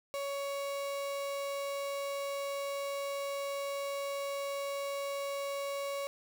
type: tone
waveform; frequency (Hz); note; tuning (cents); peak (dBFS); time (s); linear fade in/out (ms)
35% pulse; 559; C#5; +14; -33; 0.14-6.07; 0
effects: none